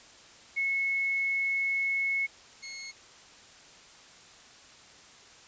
sine / 20% pulse tone pair in turn, 2190 / 2170 Hz, C#7 / C#7, -22 / -37 cents, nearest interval unison, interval 15 cents, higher first, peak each -26 / -34 dBFS, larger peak first, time 0.56-2.27 / 2.62-2.92 s, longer first, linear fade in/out 20 ms, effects white hiss -53 dBFS RMS until 5.47 s + resampled to 16000 Hz

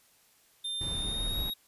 square tone with pitch glide, 3600 to 3783 Hz, A7 to A#7, +39 to +25 cents, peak -33 dBFS, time 0.64-1.54 s, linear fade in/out 10 ms, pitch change +86 cents, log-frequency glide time 0.93-1.39 s
brown noise, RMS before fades -36 dBFS, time 0.81-1.5 s, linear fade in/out 2 ms
effects white hiss -64 dBFS RMS until 1.67 s + resampled to 32000 Hz

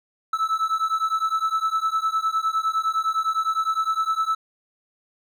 triangle beating tone pair, 1306 / 1315.8 Hz, E6 / E6, -17 / -4 cents, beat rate 9.8 Hz, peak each -22 dBFS, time 0.33-4.35 s, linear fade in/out 5 ms, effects none

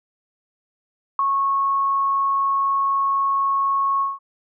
sine tone with ADSR envelope, 1099 Hz, C#6, 15 cents flat, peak -12 dBFS, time 1.19-4.19 s, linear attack 3 ms, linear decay 3 ms, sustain -5 dB, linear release 180 ms, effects none

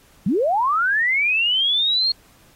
sine linear sweep, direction up, 155.56 to 4314 Hz, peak -16 dBFS, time 0.26-2.12 s, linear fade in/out 5 ms, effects pink hiss -54 dBFS RMS until 2.55 s + AAC 48 kbps

